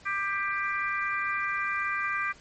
harmonic tone, 395.6 Hz, G4, 16 cents sharp, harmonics 3 / 4 / 5 / 6, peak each -31 / -32 / -33 / -34 dBFS, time 0.05-2.33 s, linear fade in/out 20 ms, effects pink hiss -54 dBFS RMS until 2.4 s + MP3 32 kbps

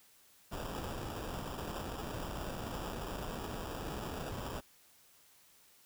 pink noise with sample-and-hold, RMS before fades -41 dBFS, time 0.51-4.61 s, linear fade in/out 20 ms, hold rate 2100 Hz, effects white hiss -64 dBFS RMS until 5.85 s

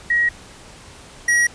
sine / square tone pair in turn, 1900 / 1907.6 Hz, A#6 / A#6, +33 / +39 cents, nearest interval unison, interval 6 cents, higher second, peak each -14 dBFS, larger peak neither, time 0.1-0.29 / 1.28-1.47 s, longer neither, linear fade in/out 5 ms, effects pink hiss -42 dBFS RMS until 1.54 s + resampled to 22050 Hz

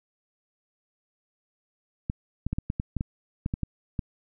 clicks, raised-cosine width 5 ms, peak -15 dBFS, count 12, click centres 2.099 / 2.466 / 2.53 / 2.585 / 2.701 / 2.799 / 2.967 / 3.009 / 3.461 / 3.539 / 3.633 / 3.992 s, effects none

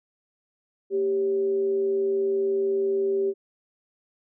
sine tone with frequency modulation, 392 Hz, G4, in tune, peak -21 dBFS, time 0.9-3.34 s, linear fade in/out 50 ms, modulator 162 Hz, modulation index 0.24, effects none

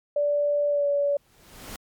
sine tone with pitch glide, 582 to 571.3 Hz, D5 to D5, -16 to -48 cents, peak -20 dBFS, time 0.16-1.17 s, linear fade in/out 5 ms, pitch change -32 cents, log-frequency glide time 0.69-0.87 s
pink noise with exponential growth, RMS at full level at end -36 dBFS, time 1.02-1.76 s, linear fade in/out 2 ms, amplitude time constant 160 ms
effects MP3 96 kbps

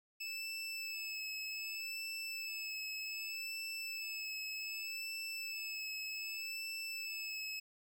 25% pulse tone with vibrato, 2618 Hz, E7, 13 cents flat, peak -37 dBFS, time 0.2-7.6 s, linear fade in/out 10 ms, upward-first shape sine, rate 0.65 Hz, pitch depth 24 cents each way, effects none

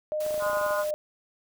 sine tone with pitch glide, 611 to 605.7 Hz, D#5 to D#5, -32 to -47 cents, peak -26 dBFS, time 0.12-0.94 s, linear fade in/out 0 ms, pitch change -15 cents, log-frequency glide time 0.27-0.63 s
white noise, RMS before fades -42 dBFS, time 0.2-0.91 s, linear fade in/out 5 ms
clicks, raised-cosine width 1 ms, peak -28 dBFS, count 12, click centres 0.264 / 0.308 / 0.343 / 0.378 / 0.424 / 0.465 / 0.498 / 0.532 / 0.571 / 0.613 / 0.664 / 0.708 s
harmonic tone, 206.2 Hz, G#3, 12 cents flat, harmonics 3 / 4 / 5 / 6 / 7, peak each -39 / -40 / -31 / -35 / -33 dBFS, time 0.39-0.85 s, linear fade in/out 50 ms
effects none

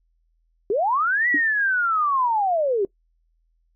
sine linear two-way sweep, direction up then down, 370 to 1975.5 to 370 Hz, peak -18 dBFS, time 0.7-2.85 s, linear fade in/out 2 ms, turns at 1.28 s
sine tone with exponential decay, 293.7 Hz, D4, in tune, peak -18 dBFS, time 1.34-1.42 s, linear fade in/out 5 ms, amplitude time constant 17 ms
effects noise-tail reverb RT60 0.1 s tail -21 dB re dry + added 41 Hz sine -63 dBFS peak until 3.75 s

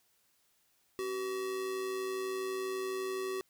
square tone with amplitude modulation, 379.4 Hz, F#4, 43 cents sharp, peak -33 dBFS, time 0.99-3.41 s, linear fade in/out 0 ms, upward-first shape sine, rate 112 Hz, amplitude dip 40%, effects white hiss -72 dBFS RMS until 3.49 s

